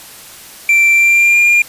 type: tone with pitch glide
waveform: triangle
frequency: 2349 to 2405 Hz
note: D7 to D7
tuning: 0 to +41 cents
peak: -5 dBFS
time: 0.69-1.62 s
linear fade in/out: 2 ms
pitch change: +41 cents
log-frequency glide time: 0.93-1.42 s
effects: white hiss -35 dBFS RMS until 1.68 s + resampled to 32000 Hz